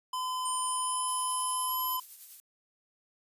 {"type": "tone", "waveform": "square", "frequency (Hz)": 1018, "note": "C6", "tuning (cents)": -48, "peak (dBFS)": -32, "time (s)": [0.13, 2], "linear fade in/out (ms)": 5}
{"type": "linear sweep", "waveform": "sine", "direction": "up", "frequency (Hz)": [8870, 11830], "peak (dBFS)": -33, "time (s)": [0.45, 1.97], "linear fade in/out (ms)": 5}
{"type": "noise with tremolo", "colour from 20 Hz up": "violet", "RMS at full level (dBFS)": -44, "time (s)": [1.08, 2.4], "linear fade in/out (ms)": 0, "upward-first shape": "sine", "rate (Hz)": 9.8, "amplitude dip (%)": 45}
{"effects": ["resampled to 32000 Hz"]}